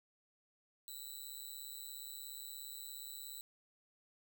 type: tone with amplitude modulation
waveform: 10% pulse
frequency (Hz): 3951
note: B7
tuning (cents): 0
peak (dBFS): -35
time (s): 0.88-3.41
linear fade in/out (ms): 0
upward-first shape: sine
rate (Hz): 137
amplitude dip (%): 85
effects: none